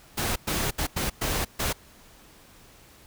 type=noise bursts at uneven times; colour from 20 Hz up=pink; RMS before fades=-27 dBFS; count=6; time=0.17-0.36 / 0.47-0.71 / 0.78-0.87 / 0.96-1.1 / 1.21-1.45 / 1.59-1.73 s; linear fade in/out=10 ms; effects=pink hiss -53 dBFS RMS until 3.06 s